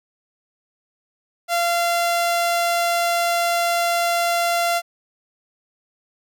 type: tone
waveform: sawtooth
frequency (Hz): 688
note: F5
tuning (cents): -26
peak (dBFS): -14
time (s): 1.48-4.82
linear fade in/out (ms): 50
effects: none